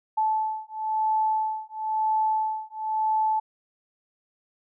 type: beating tone pair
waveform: sine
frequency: 870 / 870.99 Hz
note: A5 / A5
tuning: -20 / -18 cents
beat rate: 0.99 Hz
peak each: -26 dBFS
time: 0.17-3.4 s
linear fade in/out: 10 ms
effects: none